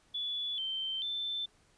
sine tone with pitch steps, 3435 / 3112 / 3540 Hz, A7 / G7 / A7, -42 / -13 / +10 cents, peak -33 dBFS, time 0.14-1.46 s, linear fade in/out 10 ms, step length 440 ms, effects pink hiss -67 dBFS RMS until 1.77 s + resampled to 22050 Hz

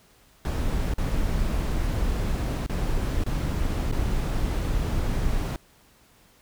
brown noise with dropouts, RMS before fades -25 dBFS, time 0.45-5.56 s, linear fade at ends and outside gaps 1 ms, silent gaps 0.938-0.982 / 2.663-2.696 / 3.238-3.263 / 3.914-3.924 s, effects pink hiss -58 dBFS RMS until 6.41 s

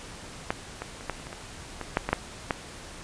clicks, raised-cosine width 0.5 ms, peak -10 / -18 / -26 / -13 / -28 / -27 / -23 / -18 / -7 / -12 / -6 / -9 dBFS, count 12, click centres 0.505 / 0.82 / 1.009 / 1.097 / 1.198 / 1.269 / 1.329 / 1.813 / 1.971 / 2.09 / 2.13 / 2.508 s, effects pink hiss -43 dBFS RMS until 3.03 s + resampled to 22050 Hz

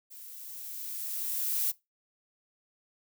violet noise with level ramp, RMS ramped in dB -48 to -28 dBFS, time 0.1-1.72 s, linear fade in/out 20 ms, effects noise-tail reverb RT60 0.2 s tail -20 dB re dry

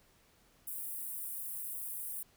white high-pass noise, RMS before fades -41 dBFS, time 0.67-2.23 s, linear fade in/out 5 ms, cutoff 9000 Hz, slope 48 dB/octave, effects pink hiss -67 dBFS RMS until 2.36 s

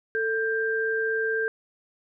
sine tone pair together, 444.5 / 1584 Hz, A4 / G6, +18 / +18 cents, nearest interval octave + minor seventh, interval 2200 cents, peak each -26 dBFS, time 0.15-1.48 s, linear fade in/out 0 ms, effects none

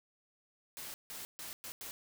white noise bursts at uneven times, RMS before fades -45 dBFS, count 5, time 0.77-0.94 / 1.1-1.25 / 1.39-1.53 / 1.64-1.72 / 1.81-1.91 s, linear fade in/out 0 ms, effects none

